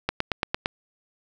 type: click train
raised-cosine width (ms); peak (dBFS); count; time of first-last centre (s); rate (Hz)
0.3; -7; 6; 0.09-0.659; 8.79
effects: none